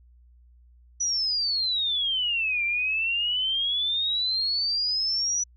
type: exponential two-way sweep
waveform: sine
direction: down then up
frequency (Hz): 5940 to 2349 to 5940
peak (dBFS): -23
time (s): 1-5.44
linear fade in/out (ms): 10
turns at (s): 2.64
effects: added 60 Hz sine -52 dBFS peak until 5.56 s